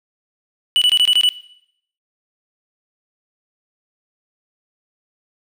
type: tone bursts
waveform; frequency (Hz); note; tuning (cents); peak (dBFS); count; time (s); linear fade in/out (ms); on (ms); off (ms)
triangle; 2960; F#7; 0; -9; 7; 0.76-1.29; 0; 56; 23
effects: noise-tail reverb RT60 0.7 s tail -17 dB re dry